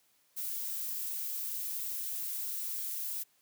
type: noise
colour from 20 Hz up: violet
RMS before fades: -37 dBFS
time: 0.36-3.24 s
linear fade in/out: 20 ms
effects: white hiss -70 dBFS RMS until 3.41 s + high-pass 100 Hz 12 dB/octave